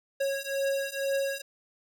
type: beating tone pair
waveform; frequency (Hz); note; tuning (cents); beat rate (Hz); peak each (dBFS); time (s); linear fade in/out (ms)
square; 548 / 550.1; C#5 / C#5; -20 / -13; 2.1; -32 / -31; 0.2-1.42; 10
effects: none